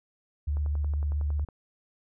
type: tone with vibrato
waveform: sine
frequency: 73.42 Hz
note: D2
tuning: in tune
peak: -25 dBFS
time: 0.47-1.45 s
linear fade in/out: 10 ms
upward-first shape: triangle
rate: 16 Hz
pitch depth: 42 cents each way
type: click train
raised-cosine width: 1 ms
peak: -32 dBFS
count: 11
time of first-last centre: 0.57-1.487 s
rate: 10.9 Hz
effects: none